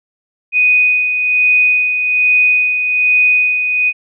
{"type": "tone with tremolo", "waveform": "sine", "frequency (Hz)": 2489, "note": "D#7", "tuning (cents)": 0, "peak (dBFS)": -7, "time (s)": [0.52, 3.93], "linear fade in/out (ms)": 50, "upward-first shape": "sine", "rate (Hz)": 1.2, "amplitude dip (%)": 50, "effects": []}